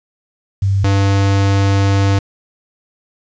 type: tone pair in turn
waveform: sine / square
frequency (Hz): 97.9 / 98.64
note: G2 / G2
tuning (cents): -2 / +11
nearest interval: unison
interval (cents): 13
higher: second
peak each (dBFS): -11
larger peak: neither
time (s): 0.62-0.84 / 0.84-2.19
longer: second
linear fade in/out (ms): 5
effects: resampled to 16000 Hz + 7-bit